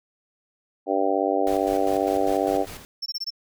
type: harmonic tone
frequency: 97.5 Hz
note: G2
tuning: 9 cents flat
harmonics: 3 / 4 / 5 / 6 / 7 / 8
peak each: -27 / -27 / -27 / -27 / -27 / -27 dBFS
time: 0.86-2.66 s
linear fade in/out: 50 ms
type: noise with tremolo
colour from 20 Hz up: pink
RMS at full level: -38 dBFS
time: 1.47-2.85 s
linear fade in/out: 0 ms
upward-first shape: square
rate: 5 Hz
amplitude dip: 55%
type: tone bursts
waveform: triangle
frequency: 5400 Hz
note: E8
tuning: 41 cents sharp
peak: -25 dBFS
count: 5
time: 3.02-3.305 s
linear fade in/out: 10 ms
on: 41 ms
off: 20 ms
effects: none